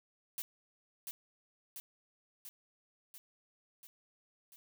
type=noise with echo; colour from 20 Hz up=blue; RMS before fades=-40 dBFS; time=0.38-0.42 s; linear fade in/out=0 ms; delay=690 ms; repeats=6; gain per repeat=-3 dB; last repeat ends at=4.56 s; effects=none